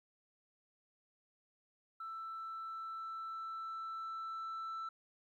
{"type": "tone with level ramp", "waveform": "sine", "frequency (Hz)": 1327, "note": "E6", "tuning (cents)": 11, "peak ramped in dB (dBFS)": [-41, -37], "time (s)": [2, 4.89], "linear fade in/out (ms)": 5, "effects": ["tanh soft clip ceiling -39 dBFS", "13-bit"]}